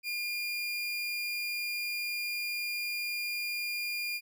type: tone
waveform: 30% pulse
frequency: 2414 Hz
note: D7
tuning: 47 cents sharp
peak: -30 dBFS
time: 0.03-4.21 s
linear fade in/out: 50 ms
effects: none